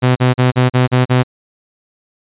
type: tone bursts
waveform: sawtooth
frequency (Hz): 126.4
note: B2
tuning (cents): +41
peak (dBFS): -5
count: 7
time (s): 0.02-1.234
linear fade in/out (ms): 20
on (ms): 140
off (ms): 39
effects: resampled to 8000 Hz